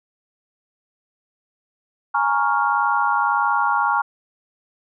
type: chord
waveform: sine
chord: Bb minor seventh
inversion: third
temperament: equal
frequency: 830.6 / 932.3 / 1108.7 / 1396.9 Hz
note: Ab5 / Bb5 / Db6 / F6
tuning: 0 / 0 / 0 / 0 cents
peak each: -22 dBFS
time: 2.14-4.02 s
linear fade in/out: 10 ms
effects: none